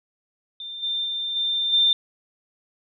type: tone with level steps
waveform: sine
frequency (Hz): 3588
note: A7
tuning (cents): +33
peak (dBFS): -32 / -23 / -25 / -21 / -15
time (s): 0.6-1.93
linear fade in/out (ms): 2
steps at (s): 0.82 / 1.04 / 1.35 / 1.72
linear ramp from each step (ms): 20
effects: none